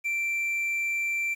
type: tone with quantisation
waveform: triangle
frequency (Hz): 2349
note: D7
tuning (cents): 0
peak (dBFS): -24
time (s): 0.04-1.35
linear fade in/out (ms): 20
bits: 9
effects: none